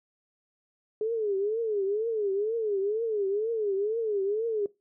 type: tone with vibrato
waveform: sine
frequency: 422.4 Hz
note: G#4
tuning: 29 cents sharp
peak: -25 dBFS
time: 1.01-4.66 s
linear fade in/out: 2 ms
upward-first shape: triangle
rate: 2.1 Hz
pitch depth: 180 cents each way
effects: noise-tail reverb RT60 0.2 s tail -19 dB re dry